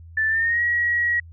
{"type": "tone with pitch glide", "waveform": "sine", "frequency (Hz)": [1760, 1908.2], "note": ["A6", "A#6"], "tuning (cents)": [0, 40], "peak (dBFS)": -18, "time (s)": [0.17, 1.2], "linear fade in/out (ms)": 5, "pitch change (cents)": 140, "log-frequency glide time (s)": [0.28, 0.62], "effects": ["added 83 Hz sine -40 dBFS peak until 1.32 s"]}